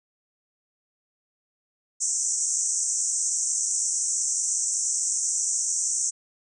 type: band-pass noise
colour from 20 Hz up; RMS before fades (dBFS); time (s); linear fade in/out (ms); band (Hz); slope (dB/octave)
white; -26; 2-6.11; 20; 5800 to 8400; 96
effects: none